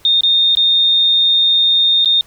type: tone with dropouts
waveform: sine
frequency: 3662 Hz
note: A#7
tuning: 32 cents flat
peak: -9 dBFS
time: 0.05-2.21 s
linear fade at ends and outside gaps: 1 ms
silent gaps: 0.208-0.234 / 0.551-0.571 / 2.047-2.057 s
effects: pink hiss -48 dBFS RMS until 2.26 s